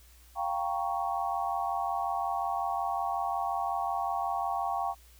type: chord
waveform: sine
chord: G half-diminished seventh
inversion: third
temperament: equal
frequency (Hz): 698.5 / 784 / 932.3 / 1108.7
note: F5 / G5 / Bb5 / Db6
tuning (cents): 0 / 0 / 0 / 0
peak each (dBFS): -34 / -32 / -37 / -35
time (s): 0.35-4.95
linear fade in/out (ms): 50
effects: added 60 Hz sine -55 dBFS peak until 5.19 s + white hiss -60 dBFS RMS until 5.19 s